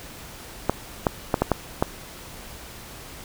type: clicks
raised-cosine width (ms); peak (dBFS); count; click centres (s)
1; -4; 6; 0.696 / 1.068 / 1.342 / 1.42 / 1.517 / 1.825
effects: pink hiss -41 dBFS RMS until 3.24 s